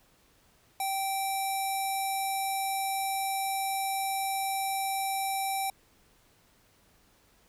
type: tone with low-pass filter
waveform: square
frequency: 778 Hz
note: G5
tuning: 13 cents flat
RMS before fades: -31 dBFS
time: 0.8-5.7 s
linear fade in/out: 2 ms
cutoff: 11000 Hz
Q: 7.1
effects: pink hiss -64 dBFS RMS until 7.48 s